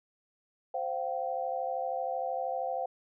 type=chord; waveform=sine; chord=C suspended fourth; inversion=none; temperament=equal with one note detuned; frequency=523.3 / 698.5 / 771.4 Hz; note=C5 / F5 / G5; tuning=0 / 0 / -28 cents; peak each=-35 / -35 / -35 dBFS; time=0.74-2.86 s; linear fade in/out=5 ms; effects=none